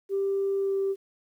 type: tone with pitch glide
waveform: sine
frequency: 393.1 to 390.6 Hz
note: G4 to G4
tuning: +5 to -6 cents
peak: -23 dBFS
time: 0.09-0.96 s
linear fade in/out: 50 ms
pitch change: -11 cents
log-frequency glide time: 0.58-0.75 s
effects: tanh soft clip ceiling -19 dBFS + 10-bit